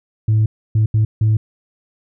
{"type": "tone bursts at uneven times", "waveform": "sine", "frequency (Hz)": 108.7, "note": "A2", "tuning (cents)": -21, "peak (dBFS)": -9, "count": 4, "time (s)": [[0.28, 0.46], [0.75, 0.86], [0.94, 1.05], [1.21, 1.37]], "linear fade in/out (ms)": 5, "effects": ["tanh soft clip ceiling -9 dBFS"]}